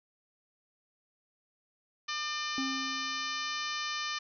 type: harmonic tone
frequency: 600 Hz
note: D5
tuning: 37 cents sharp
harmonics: 2 / 3 / 4 / 5 / 6 / 7 / 8 / 9 / 10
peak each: -38 / -40 / -41 / -42 / -43 / -43 / -44 / -45 / -45 dBFS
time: 2.08-4.19 s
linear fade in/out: 10 ms
type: tone with exponential decay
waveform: triangle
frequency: 267.4 Hz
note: C4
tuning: 38 cents sharp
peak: -29 dBFS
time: 2.58-3.78 s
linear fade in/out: 1 ms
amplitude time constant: 260 ms
effects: none